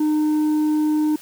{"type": "tone with tanh clipping", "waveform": "sine", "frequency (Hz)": 305.1, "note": "D#4", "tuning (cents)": -34, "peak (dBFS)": -17, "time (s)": [0, 1.16], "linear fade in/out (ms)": 5, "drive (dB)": 4, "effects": ["white hiss -44 dBFS RMS until 1.21 s", "high-pass 80 Hz 12 dB/octave"]}